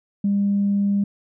sine tone, 200.9 Hz, G3, 43 cents sharp, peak -16 dBFS, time 0.24-1.04 s, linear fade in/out 5 ms, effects tanh soft clip ceiling -12 dBFS

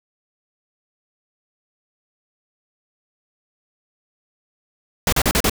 pink noise bursts, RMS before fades -17 dBFS, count 5, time 5.07-5.497 s, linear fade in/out 2 ms, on 55 ms, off 38 ms, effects none

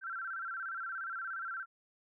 sine tone with vibrato, 1455 Hz, F#6, 29 cents flat, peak -37 dBFS, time 0.01-1.66 s, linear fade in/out 50 ms, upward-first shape square, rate 17 Hz, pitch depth 110 cents each way, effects none

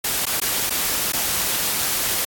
white noise with dropouts, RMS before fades -22 dBFS, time 0.04-2.25 s, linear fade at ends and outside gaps 5 ms, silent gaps 0.255-0.265 / 0.401-0.415 / 0.697-0.704 / 1.122-1.132 s, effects AAC 64 kbps

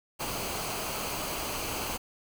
pink noise with comb filter, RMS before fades -34 dBFS, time 0.19-1.98 s, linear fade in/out 20 ms, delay 0.55 ms, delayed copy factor -0.5, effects none

